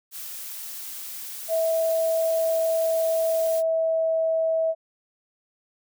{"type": "noise", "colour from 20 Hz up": "blue", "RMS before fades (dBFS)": -36, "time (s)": [0.11, 3.63], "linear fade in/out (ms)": 50}
{"type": "tone with pitch glide", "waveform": "sine", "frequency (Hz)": [652, 647.9], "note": ["E5", "E5"], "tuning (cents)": [-19, -30], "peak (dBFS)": -20, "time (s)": [1.48, 4.75], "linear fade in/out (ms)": 50, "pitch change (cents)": -11, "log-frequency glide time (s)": [3.12, 4.13]}
{"effects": []}